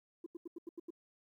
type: tone bursts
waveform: sine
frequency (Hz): 339.8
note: F4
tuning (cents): -47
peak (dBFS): -40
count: 7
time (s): 0.24-0.905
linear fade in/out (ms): 5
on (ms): 23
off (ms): 84
effects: tanh soft clip ceiling -39 dBFS + 13-bit